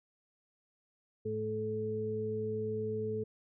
harmonic tone, 108.4 Hz, A2, 25 cents flat, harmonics 1 / 2 / 4, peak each -40 / -41 / -34 dBFS, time 1.25-3.24 s, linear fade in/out 10 ms, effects none

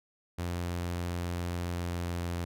sawtooth tone with pitch glide, 87.31 to 86.61 Hz, F2 to F2, 0 to -14 cents, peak -28 dBFS, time 0.38-2.45 s, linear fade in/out 10 ms, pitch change -14 cents, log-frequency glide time 1.68-2.32 s, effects none

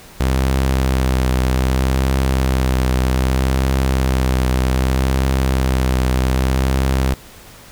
sawtooth tone with vibrato, 65 Hz, C2, 11 cents flat, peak -10 dBFS, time 0.2-7.14 s, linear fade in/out 5 ms, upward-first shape triangle, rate 0.64 Hz, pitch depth 36 cents each way, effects pink hiss -41 dBFS RMS until 7.71 s

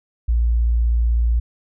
sine tone, 58 Hz, A#1, 8 cents flat, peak -14 dBFS, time 0.28-1.4 s, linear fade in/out 10 ms, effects none

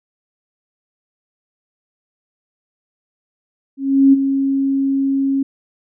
sine tone with ADSR envelope, 272.6 Hz, C#4, 29 cents flat, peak -5 dBFS, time 3.77-5.43 s, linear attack 360 ms, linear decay 22 ms, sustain -9 dB, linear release 6 ms, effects none

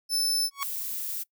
sawtooth tone, 5274 Hz, E8, in tune, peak -21 dBFS, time 0.09-0.5 s, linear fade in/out 50 ms
sawtooth tone with exponential growth, 1115 Hz, C#6, 10 cents sharp, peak -21 dBFS, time 0.51-0.63 s, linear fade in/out 0 ms, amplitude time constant 25 ms
violet noise, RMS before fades -33 dBFS, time 0.61-1.24 s, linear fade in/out 20 ms
effects noise-tail reverb RT60 0.1 s tail -23 dB re dry

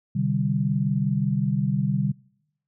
sine chord, C suspended second, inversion none, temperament equal with one note detuned, 130.81 / 150.26 / 196 Hz, C3 / D3 / G3, 0 / +40 / 0 cents, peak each -25 dBFS, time 0.15-2.12 s, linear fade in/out 10 ms, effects noise-tail reverb RT60 0.8 s tail -26 dB re dry

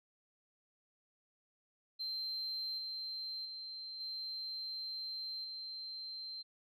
sine tone with level steps, 4128 Hz, C8, 24 cents flat, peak -36 / -39 / -43 / -39 / -42 dBFS, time 1.99-6.43 s, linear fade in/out 20 ms, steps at 2.78 / 3.45 / 4 / 5.44 s, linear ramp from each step 5 ms, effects tanh soft clip ceiling -34 dBFS

